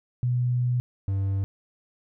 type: tone pair in turn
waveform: sine / triangle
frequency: 123.47 / 97.57 Hz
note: B2 / G2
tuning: 0 / -8 cents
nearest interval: major third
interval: 408 cents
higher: first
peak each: -21 dBFS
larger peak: neither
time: 0.23-0.8 / 1.08-1.44 s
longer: first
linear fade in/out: 0 ms
effects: none